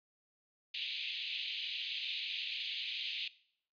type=band-pass noise; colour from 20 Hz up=pink; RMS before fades=-40 dBFS; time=0.74-3.28 s; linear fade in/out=5 ms; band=2500 to 4100 Hz; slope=48 dB/octave; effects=noise-tail reverb RT60 0.6 s tail -19 dB re dry + resampled to 11025 Hz